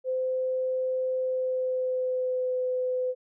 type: tone with pitch glide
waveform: sine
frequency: 515 to 506.7 Hz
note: C5 to B4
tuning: -28 to +44 cents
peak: -25 dBFS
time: 0.04-3.15 s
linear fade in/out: 50 ms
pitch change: -28 cents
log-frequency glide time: 1.19-2.57 s
effects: none